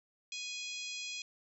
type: harmonic tone with a mistuned harmonic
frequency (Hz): 830.6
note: G#5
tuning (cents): 0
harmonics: 3 / 4 / 5 / 6 / 7 / 8 / 9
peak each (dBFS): -43 / -45 / -47 / -49 / -50 / -51 / -52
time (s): 0.32-1.22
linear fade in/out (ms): 2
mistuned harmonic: 7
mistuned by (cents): +15
effects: none